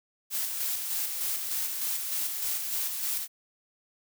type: noise with tremolo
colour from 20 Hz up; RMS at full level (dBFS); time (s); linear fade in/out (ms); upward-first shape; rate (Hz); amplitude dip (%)
blue; -30; 0.3-3.28; 50; square; 3.3; 35
effects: none